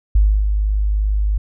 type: tone with ADSR envelope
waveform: sine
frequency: 51.4 Hz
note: G#1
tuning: 17 cents flat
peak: -8 dBFS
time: 0.15-1.38 s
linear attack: 6 ms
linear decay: 280 ms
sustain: -6 dB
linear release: 5 ms
effects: none